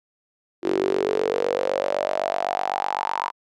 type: tone with high-pass filter sweep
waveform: sawtooth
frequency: 47.92 Hz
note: G1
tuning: 39 cents flat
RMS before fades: -24 dBFS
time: 0.62-3.32 s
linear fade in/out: 50 ms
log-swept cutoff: 350 to 970 Hz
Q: 7.6
effects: low-pass 5000 Hz 12 dB/octave